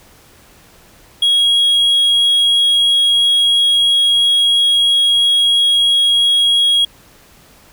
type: tone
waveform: triangle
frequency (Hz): 3301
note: G#7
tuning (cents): -11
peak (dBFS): -8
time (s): 1.22-6.85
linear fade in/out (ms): 5
effects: pink hiss -46 dBFS RMS until 7.72 s